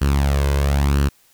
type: tone with flanger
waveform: sawtooth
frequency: 70.2 Hz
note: C#2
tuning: 22 cents sharp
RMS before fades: -17 dBFS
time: 0.01-1.09 s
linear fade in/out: 10 ms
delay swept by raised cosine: 0.68 to 1.98 ms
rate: 1 Hz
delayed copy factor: +0.6
effects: white hiss -56 dBFS RMS until 1.33 s